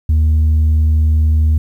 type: tone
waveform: sine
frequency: 77.78 Hz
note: D#2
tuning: in tune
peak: -6 dBFS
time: 0.09-1.58 s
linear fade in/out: 5 ms
effects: tanh soft clip ceiling -8 dBFS + 8-bit